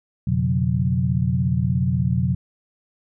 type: tone cluster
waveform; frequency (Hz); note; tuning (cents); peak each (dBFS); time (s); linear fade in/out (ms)
sine; 86.9 / 124.5 / 141.2 / 181; F2 / B2 / C#3 / F#3; -8 / +14 / +32 / -38; -25 / -21 / -25 / -23; 0.27-2.35; 5
effects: none